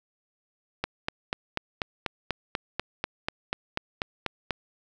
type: click train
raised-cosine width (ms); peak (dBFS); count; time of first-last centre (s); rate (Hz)
0.3; -11; 16; 0.84-4.507; 4.09
effects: none